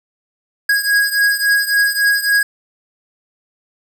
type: beating tone pair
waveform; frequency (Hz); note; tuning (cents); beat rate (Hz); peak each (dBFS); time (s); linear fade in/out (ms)
square; 1647 / 1650.6; G#6 / G#6; -15 / -11; 3.6; -15 / -18; 0.69-2.43; 5
effects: none